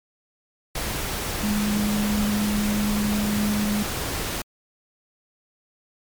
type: tone in noise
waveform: sine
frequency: 208.3 Hz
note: G#3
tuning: 5 cents sharp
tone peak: -21 dBFS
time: 1.43-3.83 s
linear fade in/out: 5 ms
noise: pink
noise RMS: -28 dBFS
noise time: 0.75-4.42 s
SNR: +4 dB
effects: MP3 96 kbps